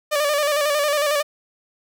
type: tone with vibrato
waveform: sawtooth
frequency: 587.3 Hz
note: D5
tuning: in tune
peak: -14 dBFS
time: 0.11-1.23 s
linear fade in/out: 20 ms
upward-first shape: square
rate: 11 Hz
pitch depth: 49 cents each way
effects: none